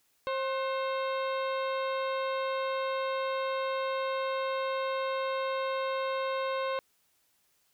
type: harmonic tone with a mistuned harmonic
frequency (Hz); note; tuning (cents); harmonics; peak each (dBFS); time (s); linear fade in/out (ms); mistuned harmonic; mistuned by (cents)
532; C5; +29; 1 / 2 / 3 / 4 / 5 / 6 / 7 / 8; -31 / -34 / -42 / -44 / -45 / -50 / -47 / -52; 0.27-6.79; 0; 3; -92
effects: white hiss -71 dBFS RMS until 7.73 s